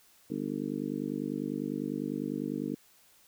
harmonic tone, 50 Hz, G1, 35 cents sharp, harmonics 3 / 4 / 5 / 6 / 7 / 8 / 9, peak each -43 / -39 / -36 / -36 / -44 / -44 / -43 dBFS, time 0.3-2.75 s, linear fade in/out 5 ms, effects white hiss -62 dBFS RMS until 3.27 s

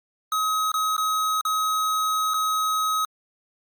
square tone with dropouts, 1270 Hz, D#6, 35 cents sharp, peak -22 dBFS, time 0.32-3.05 s, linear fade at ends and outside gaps 2 ms, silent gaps 0.718-0.74 / 0.966-0.979 / 1.411-1.451 / 2.337-2.341 s, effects Opus 48 kbps

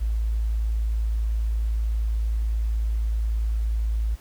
sine tone, 55 Hz, A1, in tune, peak -21 dBFS, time 0-4.16 s, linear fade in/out 20 ms, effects pink hiss -52 dBFS RMS until 4.2 s

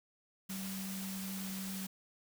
sine tone in noise, 191.7 Hz, G3, 38 cents flat, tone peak -40 dBFS, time 0.49-1.87 s, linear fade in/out 10 ms, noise white, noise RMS -45 dBFS, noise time 0.49-1.87 s, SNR +2 dB, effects none

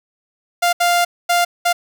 sawtooth tone bursts at uneven times, 698.5 Hz, F5, in tune, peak -9 dBFS, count 4, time 0.62-0.73 / 0.8-1.05 / 1.29-1.45 / 1.65-1.73 s, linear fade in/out 10 ms, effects none

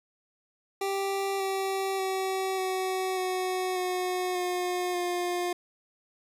25% pulse tone with pitch steps, 392 / 386.4 / 380.8 / 375.4 / 370 / 364.7 / 359.5 / 354.3 Hz, G4 / G4 / F#4 / F#4 / F#4 / F#4 / F#4 / F4, 0 / -25 / +50 / +25 / 0 / -25 / -50 / +25 cents, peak -24 dBFS, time 0.81-5.53 s, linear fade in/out 5 ms, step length 590 ms, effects resampled to 32000 Hz

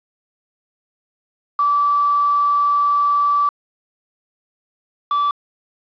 sine / triangle tone pair in turn, 1158 / 1158 Hz, D6 / D6, -25 / -25 cents, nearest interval unison, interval 0 cents, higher neither, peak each -13 dBFS, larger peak neither, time 1.59-3.49 / 5.11-5.31 s, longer first, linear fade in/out 2 ms, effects resampled to 11025 Hz + 7-bit

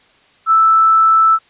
sine tone, 1318.5 Hz, E6, in tune, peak -7 dBFS, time 0.46-1.39 s, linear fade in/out 50 ms, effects white hiss -51 dBFS RMS until 1.49 s + resampled to 8000 Hz

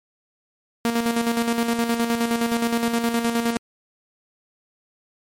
sawtooth tone with tremolo, 233.1 Hz, A#3, in tune, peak -14 dBFS, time 0.85-3.57 s, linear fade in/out 0 ms, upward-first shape square, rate 9.6 Hz, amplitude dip 50%, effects MP3 64 kbps

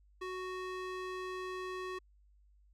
square tone with band-pass filter, 370 Hz, F#4, in tune, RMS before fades -41 dBFS, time 0.21-1.99 s, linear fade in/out 10 ms, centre 1300 Hz, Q 0.57, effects added 50 Hz sine -62 dBFS peak until 2.73 s

